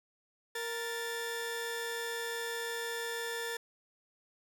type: tone pair together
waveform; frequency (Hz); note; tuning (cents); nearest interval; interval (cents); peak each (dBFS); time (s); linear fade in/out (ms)
sawtooth; 466.2 / 1758.9; A#4 / A6; 0 / -1; octave + major seventh; 2299; -34 / -35; 0.55-3.57; 5
effects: none